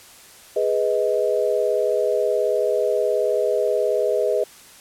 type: chord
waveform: sine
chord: G# minor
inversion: none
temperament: equal with one note detuned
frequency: 415.3 / 493.9 / 628.4 Hz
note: G#4 / B4 / D#5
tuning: 0 / 0 / +17 cents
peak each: -22 dBFS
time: 0.56-4.44 s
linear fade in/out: 5 ms
effects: white hiss -46 dBFS RMS until 4.8 s + low-pass 12000 Hz 12 dB/octave